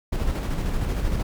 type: noise with tremolo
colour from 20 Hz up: brown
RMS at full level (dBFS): -23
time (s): 0.12-1.23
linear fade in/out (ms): 10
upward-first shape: square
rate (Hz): 13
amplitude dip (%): 35
effects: none